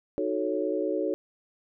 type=chord; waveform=sine; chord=D# half-diminished seventh; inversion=none; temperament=equal; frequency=311.1 / 370 / 440 / 554.4 Hz; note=D#4 / F#4 / A4 / C#5; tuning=0 / 0 / 0 / 0 cents; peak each=-31 dBFS; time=0.18-1.14 s; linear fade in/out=0 ms; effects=none